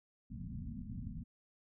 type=low-pass noise; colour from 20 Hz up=white; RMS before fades=-44 dBFS; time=0.3-1.24 s; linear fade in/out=10 ms; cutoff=250 Hz; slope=96 dB/octave; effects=none